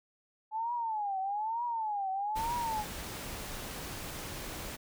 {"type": "tone with vibrato", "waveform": "sine", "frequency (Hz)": 856, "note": "A5", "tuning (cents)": -48, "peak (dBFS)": -31, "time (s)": [0.51, 2.85], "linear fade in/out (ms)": 50, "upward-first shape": "triangle", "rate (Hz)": 1.1, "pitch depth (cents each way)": 220}
{"type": "noise", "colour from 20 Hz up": "pink", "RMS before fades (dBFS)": -41, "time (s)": [2.35, 4.77], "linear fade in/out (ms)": 20}
{"effects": []}